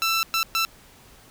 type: tone bursts at uneven times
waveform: 15% pulse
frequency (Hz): 1334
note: E6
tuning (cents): +20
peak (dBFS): -14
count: 3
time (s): 0.02-0.23 / 0.34-0.43 / 0.55-0.65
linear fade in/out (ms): 0
effects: pink hiss -51 dBFS RMS until 1.3 s